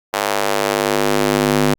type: tone with high-pass filter sweep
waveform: square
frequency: 50.8 Hz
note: G#1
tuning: 38 cents flat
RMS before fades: -17 dBFS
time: 0.13-1.74 s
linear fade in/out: 5 ms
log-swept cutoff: 680 to 220 Hz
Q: 1.2
effects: Opus 48 kbps